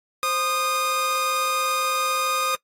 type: tone pair together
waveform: sawtooth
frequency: 523.3 / 1230.7 Hz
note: C5 / D#6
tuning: 0 / -19 cents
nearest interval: octave + minor third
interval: 1481 cents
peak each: -26 / -18 dBFS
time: 0.23-2.55 s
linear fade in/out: 0 ms
effects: noise-tail reverb RT60 0.1 s tail -22 dB re dry + AAC 48 kbps